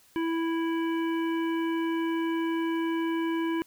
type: harmonic tone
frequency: 329.6 Hz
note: E4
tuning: in tune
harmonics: 1 / 3 / 5 / 7 / 9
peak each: -26 / -36 / -40 / -43 / -45 dBFS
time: 0.16-3.62 s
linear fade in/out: 0 ms
effects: white hiss -60 dBFS RMS until 3.66 s